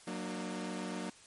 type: chord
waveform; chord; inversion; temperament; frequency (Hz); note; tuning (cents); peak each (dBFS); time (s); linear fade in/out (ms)
sawtooth; Gb augmented; none; equal with one note detuned; 185 / 233.1 / 301.4; Gb3 / Bb3 / D4; 0 / 0 / +45; -37 / -38 / -39; 0.07-1.1; 5
effects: white hiss -58 dBFS RMS until 1.26 s + MP3 48 kbps